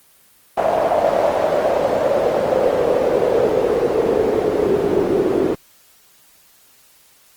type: noise with band-pass filter sweep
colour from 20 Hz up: pink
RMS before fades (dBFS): -17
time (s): 0.57-5.55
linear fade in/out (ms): 5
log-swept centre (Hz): 670 to 370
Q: 5.3
effects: white hiss -52 dBFS RMS until 7.36 s + Opus 24 kbps